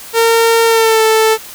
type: tone with pitch glide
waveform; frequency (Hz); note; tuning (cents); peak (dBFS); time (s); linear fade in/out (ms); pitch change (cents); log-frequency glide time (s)
sawtooth; 457.8 to 440.7; A#4 to A4; -31 to +3; -4; 0.13-1.38; 50; -66; 0.65-1.03
effects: white hiss -32 dBFS RMS until 1.54 s